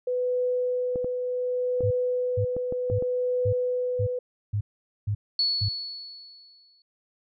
sine tone with tremolo, 498.3 Hz, B4, 15 cents sharp, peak -22 dBFS, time 0.07-4.19 s, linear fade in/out 5 ms, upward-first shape triangle, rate 0.67 Hz, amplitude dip 40%
clicks, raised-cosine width 2 ms, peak -20 dBFS, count 7, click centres 0.958 / 1.045 / 1.807 / 2.566 / 2.724 / 2.9 / 3.024 s
sine tone bursts, 103.4 Hz, G#2, 7 cents flat, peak -23 dBFS, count 8, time 1.83-5.69 s, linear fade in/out 10 ms, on 80 ms, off 460 ms
sine tone with exponential decay, 4410 Hz, C#8, 10 cents flat, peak -20 dBFS, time 5.39-6.82 s, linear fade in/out 2 ms, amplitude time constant 310 ms
effects none

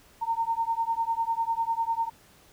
sine beating tone pair, 910 / 920 Hz, A#5 / A#5, -42 / -23 cents, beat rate 10 Hz, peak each -28 dBFS, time 0.21-2.1 s, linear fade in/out 20 ms, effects pink hiss -57 dBFS RMS until 2.52 s

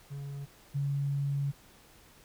triangle / sine tone pair in turn, 140.6 / 140.6 Hz, C#3 / C#3, +25 / +25 cents, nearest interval unison, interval 0 cents, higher neither, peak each -35 / -28 dBFS, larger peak second, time 0.1-0.46 / 0.74-1.52 s, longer second, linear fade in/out 20 ms, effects pink hiss -58 dBFS RMS until 2.24 s

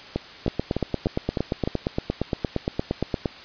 two click trains, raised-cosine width 2 ms, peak -9 / -10 dBFS, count 25 / 6, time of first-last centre 0.48-3.258 / 0.16-1.675 s, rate 8.64 / 3.3 Hz, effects white hiss -42 dBFS RMS until 3.44 s + resampled to 11025 Hz

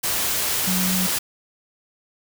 sine tone in noise, 184.8 Hz, F#3, 2 cents flat, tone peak -22 dBFS, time 0.67-1.07 s, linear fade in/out 10 ms, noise white, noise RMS -23 dBFS, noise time 0.03-1.19 s, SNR -2 dB, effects none

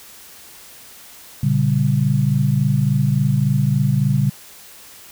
sine chord, G diminished, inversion first, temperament just, 117.6 / 141.12 / 196 Hz, Bb2 / Db3 / G3, +16 / +31 / 0 cents, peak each -20 / -16 / -21 dBFS, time 1.43-4.3 s, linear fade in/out 5 ms, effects white hiss -42 dBFS RMS until 5.11 s

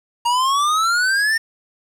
square exponential sweep, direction up, 937 to 1828 Hz, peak -16 dBFS, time 0.25-1.38 s, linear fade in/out 10 ms, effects low-pass 10000 Hz 12 dB/octave + 7-bit

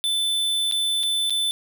square tone with dropouts, 3520 Hz, A7, in tune, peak -21 dBFS, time 0.04-1.51 s, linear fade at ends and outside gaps 0 ms, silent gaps 0.713-0.722 / 1.031-1.035 / 1.297-1.305 s, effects none

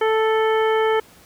harmonic tone, 440 Hz, A4, in tune, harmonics 1 / 2 / 3 / 4 / 5 / 7, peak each -17 / -23 / -27 / -29 / -31 / -34 dBFS, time 0.01-1 s, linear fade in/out 5 ms, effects pink hiss -49 dBFS RMS until 1.25 s + high-pass 60 Hz 12 dB/octave

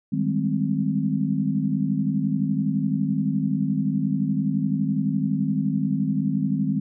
sine chord, Ab major seventh, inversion second, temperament equal, 155.56 / 196 / 207.7 / 261.6 Hz, Eb3 / G3 / Ab3 / C4, 0 / 0 / 0 / 0 cents, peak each -26 dBFS, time 0.12-6.8 s, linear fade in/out 10 ms, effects none

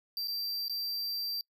square tone with dropouts, 4699 Hz, D8, in tune, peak -33 dBFS, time 0.17-1.41 s, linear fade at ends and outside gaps 1 ms, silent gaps 0.274-0.281 / 0.682-0.696 s, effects noise-tail reverb RT60 0.1 s tail -26 dB re dry

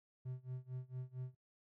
triangle tone with tremolo, 127.7 Hz, C3, 42 cents flat, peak -38 dBFS, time 0.25-1.35 s, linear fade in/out 10 ms, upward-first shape sine, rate 4.4 Hz, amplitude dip 95%, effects noise-tail reverb RT60 0.1 s tail -25 dB re dry

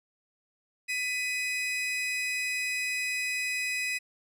40% pulse tone pair together, 1996 / 2515 Hz, B6 / D#7, +18 / +18 cents, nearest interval major third, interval 400 cents, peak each -33 / -29 dBFS, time 0.88-3.99 s, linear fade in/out 20 ms, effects low-pass 12000 Hz 12 dB/octave

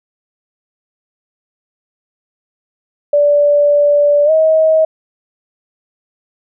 sine tone with pitch glide, 582 to 634.7 Hz, D5 to D#5, -16 to +34 cents, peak -7 dBFS, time 3.13-4.85 s, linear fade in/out 5 ms, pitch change +150 cents, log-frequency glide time 4.25-4.31 s, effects none

